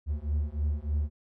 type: beating tone pair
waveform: triangle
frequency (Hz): 72.6 / 75.9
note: D2 / D#2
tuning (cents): -19 / -42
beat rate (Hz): 3.3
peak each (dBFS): -28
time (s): 0.06-1.1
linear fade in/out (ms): 50
effects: none